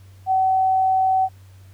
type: tone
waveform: sine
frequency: 758 Hz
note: F#5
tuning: 42 cents sharp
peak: -15 dBFS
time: 0.26-1.29 s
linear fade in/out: 50 ms
effects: added 95 Hz sine -43 dBFS peak until 1.73 s + pink hiss -57 dBFS RMS until 1.73 s